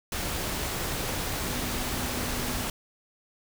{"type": "tone in noise", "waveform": "sine", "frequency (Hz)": 246.9, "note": "B3", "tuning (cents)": 0, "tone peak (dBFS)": -37, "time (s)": [1.47, 2.62], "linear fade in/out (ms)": 2, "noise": "pink", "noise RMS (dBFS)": -31, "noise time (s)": [0.12, 2.7], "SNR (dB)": -9, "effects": []}